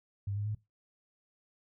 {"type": "tone with pitch steps", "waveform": "sine", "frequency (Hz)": [100, 103.23, 106.56], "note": ["G2", "G#2", "G#2"], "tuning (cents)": [35, -10, 45], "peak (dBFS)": -32, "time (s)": [0.27, 0.549], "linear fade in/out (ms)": 5, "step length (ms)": 93, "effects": ["noise-tail reverb RT60 0.2 s tail -19 dB re dry"]}